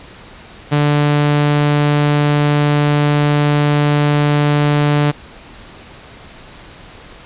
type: tone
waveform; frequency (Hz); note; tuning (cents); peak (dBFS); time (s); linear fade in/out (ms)
sawtooth; 146.83; D3; 0; -7; 0.71-5.12; 20
effects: pink hiss -38 dBFS RMS until 7.25 s + resampled to 8000 Hz